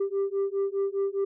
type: beating tone pair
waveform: sine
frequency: 392 / 396.9 Hz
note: G4 / G4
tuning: 0 / +22 cents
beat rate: 4.9 Hz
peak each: -26 dBFS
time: 0-1.25 s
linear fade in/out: 10 ms
effects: tanh soft clip ceiling -22 dBFS